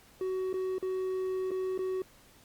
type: tone with dropouts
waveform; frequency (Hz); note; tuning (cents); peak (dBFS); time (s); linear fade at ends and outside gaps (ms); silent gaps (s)
triangle; 374.5; F#4; +21; -28; 0.21-2.02; 2; 0.53-0.54 / 0.783-0.826 / 1.508-1.515 / 1.778-1.79
effects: pink hiss -59 dBFS RMS until 2.44 s + Opus 48 kbps